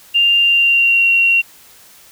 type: tone with pitch glide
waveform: sine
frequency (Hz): 2794 to 2746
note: F7 to F7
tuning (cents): 0 to -30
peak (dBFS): -9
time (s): 0.14-1.42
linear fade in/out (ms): 20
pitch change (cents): -30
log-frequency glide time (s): 0.39-1.07
effects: white hiss -44 dBFS RMS until 2.11 s